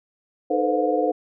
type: tone cluster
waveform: sine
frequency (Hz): 306.8 / 439.8 / 498.7 / 519 / 712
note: D#4 / A4 / B4 / C5 / F5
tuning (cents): -24 / -1 / +17 / -14 / +33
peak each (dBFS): -25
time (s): 0.5-1.12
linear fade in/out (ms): 10
effects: none